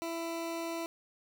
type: tone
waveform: 20% pulse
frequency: 332.8 Hz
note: E4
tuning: 17 cents sharp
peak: -30 dBFS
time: 0.02-0.86 s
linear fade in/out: 0 ms
effects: none